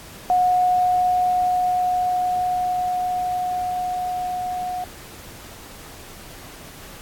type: tone with level ramp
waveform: sine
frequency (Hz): 727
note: F#5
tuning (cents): -31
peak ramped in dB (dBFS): -14 to -24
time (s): 0.3-4.84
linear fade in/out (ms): 0
effects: pink hiss -41 dBFS RMS until 7.01 s + AAC 64 kbps